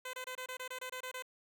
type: tone bursts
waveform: 10% pulse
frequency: 510 Hz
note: C5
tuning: 44 cents flat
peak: -32 dBFS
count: 11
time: 0.05-1.224 s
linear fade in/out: 5 ms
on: 84 ms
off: 25 ms
effects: none